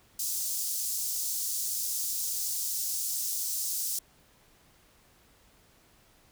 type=high-pass noise; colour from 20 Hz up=pink; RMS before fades=-32 dBFS; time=0.19-3.99 s; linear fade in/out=5 ms; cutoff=5600 Hz; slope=24 dB/octave; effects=pink hiss -62 dBFS RMS until 6.31 s